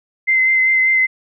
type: tone with vibrato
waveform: sine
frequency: 2067 Hz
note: C7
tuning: 22 cents flat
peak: -11 dBFS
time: 0.27-1.07 s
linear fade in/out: 20 ms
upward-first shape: sine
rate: 5.1 Hz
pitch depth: 17 cents each way
effects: none